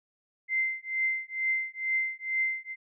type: tone with tremolo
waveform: sine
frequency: 2080 Hz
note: C7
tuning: 11 cents flat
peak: -23 dBFS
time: 0.48-2.76 s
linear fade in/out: 50 ms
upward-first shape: triangle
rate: 2.2 Hz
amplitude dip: 100%
effects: none